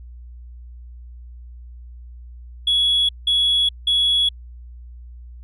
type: tone bursts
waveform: sine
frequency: 3365 Hz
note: G#7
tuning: 22 cents sharp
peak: -13 dBFS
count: 3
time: 2.67-4.29 s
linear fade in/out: 5 ms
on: 420 ms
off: 180 ms
effects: tanh soft clip ceiling -12 dBFS + added 60 Hz sine -36 dBFS peak until 5.43 s